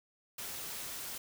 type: noise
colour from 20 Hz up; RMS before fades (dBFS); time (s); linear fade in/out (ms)
white; -42; 0.38-1.18; 5
effects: none